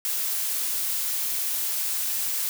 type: noise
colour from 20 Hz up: blue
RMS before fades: -27 dBFS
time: 0.05-2.49 s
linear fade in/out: 0 ms
effects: none